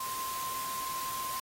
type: tone in noise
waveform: sine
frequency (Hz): 1046.5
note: C6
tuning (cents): 0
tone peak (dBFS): -35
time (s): 0-1.4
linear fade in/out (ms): 5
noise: white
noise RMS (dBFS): -40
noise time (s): 0-1.4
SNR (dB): +2
effects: AAC 48 kbps